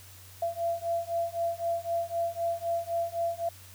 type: beating tone pair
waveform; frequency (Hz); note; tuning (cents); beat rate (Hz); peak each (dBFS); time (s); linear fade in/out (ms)
sine; 676 / 679.9; E5 / F5; +43 / -47; 3.9; -31; 0.42-3.49; 5
effects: added 93 Hz sine -51 dBFS peak until 3.74 s + white hiss -52 dBFS RMS until 3.74 s